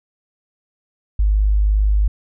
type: tone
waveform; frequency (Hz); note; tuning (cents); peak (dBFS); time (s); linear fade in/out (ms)
sine; 51.3; G#1; -21; -12; 1.19-2.08; 5
effects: none